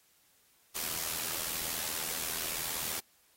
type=noise with amplitude modulation; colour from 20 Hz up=white; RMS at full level=-33 dBFS; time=0.75-3 s; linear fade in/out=10 ms; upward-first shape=sine; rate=80.9 Hz; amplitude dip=65%; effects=white hiss -67 dBFS RMS until 3.36 s + AAC 48 kbps